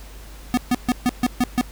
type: tone bursts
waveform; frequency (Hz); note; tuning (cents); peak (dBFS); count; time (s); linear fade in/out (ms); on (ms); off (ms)
square; 247.7; B3; +5; -16; 7; 0.54-1.611; 0; 33; 140
effects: added 50 Hz sine -38 dBFS peak until 1.71 s + pink hiss -45 dBFS RMS until 1.71 s